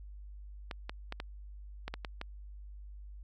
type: clicks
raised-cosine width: 0.3 ms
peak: -22 dBFS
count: 8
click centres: 0.712 / 0.895 / 1.124 / 1.201 / 1.88 / 1.94 / 2.048 / 2.214 s
effects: added 50 Hz sine -45 dBFS peak until 3.23 s